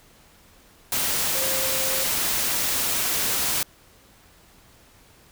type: tone in noise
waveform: sine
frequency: 529 Hz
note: C5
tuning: 19 cents sharp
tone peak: -32 dBFS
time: 1.35-2.04 s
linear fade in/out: 2 ms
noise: white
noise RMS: -24 dBFS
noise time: 0.92-3.63 s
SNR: -11 dB
effects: pink hiss -54 dBFS RMS until 5.31 s